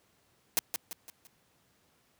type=noise with echo; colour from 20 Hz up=white; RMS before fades=-26 dBFS; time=0.57-0.59 s; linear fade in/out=0 ms; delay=170 ms; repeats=4; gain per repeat=-7 dB; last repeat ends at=1.27 s; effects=pink hiss -69 dBFS RMS until 2.19 s + high-pass 80 Hz 12 dB/octave